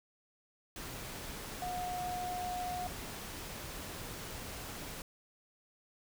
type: tone in noise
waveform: sine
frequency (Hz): 722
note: F#5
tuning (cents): -43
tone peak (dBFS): -36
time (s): 1.62-2.87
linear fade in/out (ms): 2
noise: pink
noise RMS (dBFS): -44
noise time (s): 0.76-5.02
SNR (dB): +5
effects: none